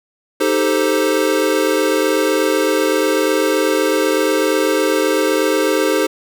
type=chord; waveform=square; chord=A half-diminished seventh; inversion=second; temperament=equal; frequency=311.1 / 392 / 440 / 523.3 Hz; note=Eb4 / G4 / A4 / C5; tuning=0 / 0 / 0 / 0 cents; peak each=-20 dBFS; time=0.4-6.07 s; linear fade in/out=10 ms; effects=none